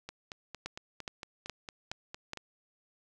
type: two click trains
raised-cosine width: 0.2 ms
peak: -20 / -24 dBFS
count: 5 / 11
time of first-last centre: 0.66-2.334 / 0.09-2.373 s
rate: 2.39 / 4.38 Hz
effects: none